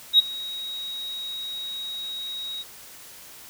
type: tone with ADSR envelope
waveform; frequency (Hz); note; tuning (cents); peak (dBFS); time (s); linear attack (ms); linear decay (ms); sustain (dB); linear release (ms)
sine; 3800; A#7; +33; -8; 0.13-2.64; 59; 16; -22; 33
effects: tanh soft clip ceiling -8 dBFS + white hiss -45 dBFS RMS until 3.49 s